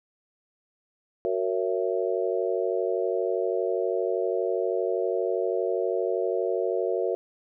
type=chord; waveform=sine; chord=F# dominant seventh; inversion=none; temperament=just; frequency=370 / 462.5 / 555 / 666 Hz; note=F#4 / A#4 / C#5 / E5; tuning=0 / -14 / +2 / +18 cents; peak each=-28 / -28 / -31 / -31 dBFS; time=1.25-7.15 s; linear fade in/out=0 ms; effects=none